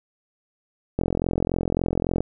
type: click train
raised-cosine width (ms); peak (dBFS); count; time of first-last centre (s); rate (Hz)
2; -9; 54; 0.99-2.206; 43.6
effects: none